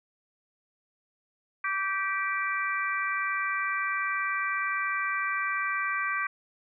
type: harmonic tone with a mistuned harmonic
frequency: 390.2 Hz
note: G4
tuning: 8 cents flat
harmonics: 3 / 4 / 5 / 6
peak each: -31 / -32 / -33 / -34 dBFS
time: 1.64-6.27 s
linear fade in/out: 5 ms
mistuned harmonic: 3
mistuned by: -15 cents
effects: none